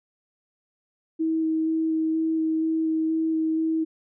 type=tone with vibrato; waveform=sine; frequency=320 Hz; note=D#4; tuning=49 cents sharp; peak=-21 dBFS; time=1.19-3.85 s; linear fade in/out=20 ms; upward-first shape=square; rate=2.1 Hz; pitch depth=8 cents each way; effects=none